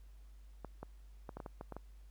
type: clicks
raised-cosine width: 1 ms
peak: -30 dBFS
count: 9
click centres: 0.647 / 0.83 / 1.292 / 1.37 / 1.402 / 1.462 / 1.611 / 1.723 / 1.766 s
effects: added 50 Hz sine -53 dBFS peak until 2.1 s + pink hiss -73 dBFS RMS until 2.1 s